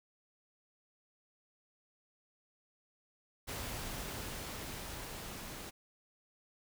pink noise with level ramp, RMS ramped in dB -41 to -46 dBFS, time 3.47-5.71 s, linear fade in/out 20 ms, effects none

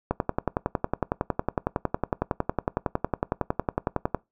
click train, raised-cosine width 1 ms, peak -9 dBFS, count 45, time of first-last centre 0.11-4.147 s, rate 10.9 Hz, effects noise-tail reverb RT60 0.2 s tail -22 dB re dry

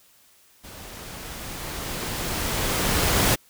pink noise with level ramp, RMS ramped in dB -42 to -19 dBFS, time 0.63-3.36 s, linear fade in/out 20 ms, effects white hiss -57 dBFS RMS until 3.49 s

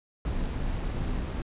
brown noise with amplitude modulation, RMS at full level -28 dBFS, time 0.25-1.42 s, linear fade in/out 2 ms, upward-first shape sine, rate 217 Hz, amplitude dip 45%, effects resampled to 8000 Hz

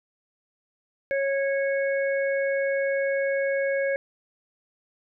harmonic tone, 550 Hz, C#5, 14 cents flat, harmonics 1 / 3 / 4, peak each -23 / -31 / -34 dBFS, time 1.11-3.96 s, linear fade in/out 0 ms, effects none

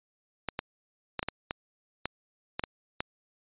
clicks, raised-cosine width 0.3 ms, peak -14 dBFS, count 10, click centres 0.487 / 0.591 / 1.193 / 1.229 / 1.286 / 1.509 / 2.056 / 2.595 / 2.638 / 3.005 s, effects resampled to 8000 Hz

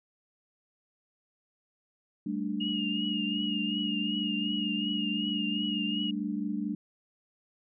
sine chord, G suspended second, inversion none, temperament just, 196 / 220.5 / 294 Hz, G3 / A3 / D4, 0 / +4 / +2 cents, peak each -34 dBFS, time 2.26-6.75 s, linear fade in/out 5 ms
sine tone with vibrato, 2853 Hz, F7, 36 cents sharp, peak -32 dBFS, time 2.6-6.11 s, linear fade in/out 10 ms, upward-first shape triangle, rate 2.7 Hz, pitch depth 47 cents each way
effects none

